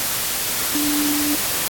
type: tone in noise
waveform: sine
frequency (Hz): 293.7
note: D4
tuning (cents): 0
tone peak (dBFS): -20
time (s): 0.75-1.35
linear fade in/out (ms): 0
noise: white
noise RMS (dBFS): -22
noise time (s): 0-1.68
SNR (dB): -1
effects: AAC 64 kbps